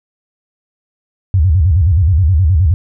sine tone with vibrato, 84.5 Hz, E2, 43 cents sharp, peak -7 dBFS, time 1.34-2.74 s, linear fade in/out 0 ms, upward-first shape square, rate 9.5 Hz, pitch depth 210 cents each way, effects none

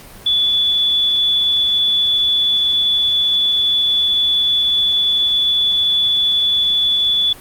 sine tone, 3446 Hz, A7, 37 cents flat, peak -12 dBFS, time 0.26-7.33 s, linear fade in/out 5 ms, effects pink hiss -39 dBFS RMS until 7.4 s + Opus 48 kbps

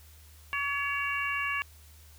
harmonic tone with a mistuned harmonic, 566 Hz, C#5, 36 cents sharp, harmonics 2 / 3 / 4 / 5, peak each -34 / -34 / -34 / -34 dBFS, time 0.53-1.62 s, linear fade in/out 0 ms, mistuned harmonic 5, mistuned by -43 cents, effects added 76 Hz sine -52 dBFS peak until 2.18 s + white hiss -58 dBFS RMS until 2.18 s

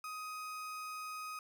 35% pulse tone, 1254 Hz, D#6, 13 cents sharp, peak -40 dBFS, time 0.04-1.39 s, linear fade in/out 2 ms, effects none

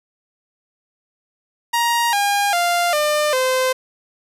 sawtooth tone with pitch steps, 941 / 809.8 / 696.9 / 599.7 / 516.1 Hz, A#5 / G#5 / F5 / D5 / C5, +16 / -44 / -4 / +36 / -24 cents, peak -12 dBFS, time 1.73-3.73 s, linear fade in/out 10 ms, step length 400 ms, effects resampled to 32000 Hz + 7-bit

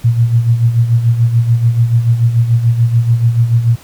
sine tone with tremolo, 117.1 Hz, A#2, 8 cents sharp, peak -5 dBFS, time 0.04-3.76 s, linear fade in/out 10 ms, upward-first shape sine, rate 6.9 Hz, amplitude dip 65%, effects pink hiss -40 dBFS RMS until 3.83 s

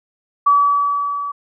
sine tone with level ramp, 1145 Hz, D6, 44 cents flat, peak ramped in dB -8 to -22 dBFS, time 0.46-1.32 s, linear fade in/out 10 ms, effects none

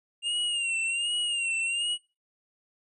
square tone with vibrato, 2794 Hz, F7, in tune, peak -27 dBFS, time 0.22-1.98 s, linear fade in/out 50 ms, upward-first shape sine, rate 1.3 Hz, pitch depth 71 cents each way, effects noise-tail reverb RT60 0.3 s tail -24 dB re dry + resampled to 24000 Hz

